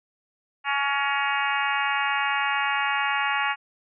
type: harmonic tone with a mistuned harmonic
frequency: 280.7 Hz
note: C#4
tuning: 22 cents sharp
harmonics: 3 / 4 / 5 / 6 / 7 / 8 / 9 / 10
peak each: -28 / -29 / -30 / -31 / -31 / -32 / -33 / -33 dBFS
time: 0.64-3.56 s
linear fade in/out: 50 ms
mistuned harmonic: 7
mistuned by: -48 cents
effects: none